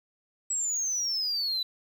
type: exponential sweep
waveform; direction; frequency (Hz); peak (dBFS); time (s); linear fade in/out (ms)
sine; down; 7850 to 3951; -25; 0.5-1.63; 5
effects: tanh soft clip ceiling -24 dBFS + 9-bit